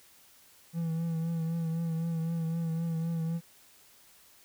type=tone with vibrato; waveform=triangle; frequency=164.81 Hz; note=E3; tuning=in tune; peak=-27 dBFS; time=0.73-3.41 s; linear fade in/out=50 ms; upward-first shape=triangle; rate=3.9 Hz; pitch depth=41 cents each way; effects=white hiss -59 dBFS RMS until 4.44 s